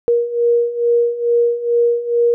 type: beating tone pair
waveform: sine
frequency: 471.9 / 474.2 Hz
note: A#4 / A#4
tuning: +21 / +30 cents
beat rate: 2.3 Hz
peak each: -18 / -14 dBFS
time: 0.08-2.34 s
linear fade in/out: 0 ms
effects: none